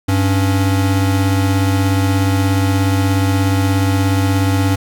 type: tone pair together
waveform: square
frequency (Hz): 98 / 277.2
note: G2 / C#4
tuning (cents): 0 / 0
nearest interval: octave + tritone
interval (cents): 1800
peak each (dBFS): -14 / -19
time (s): 0.08-4.76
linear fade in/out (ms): 10
effects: none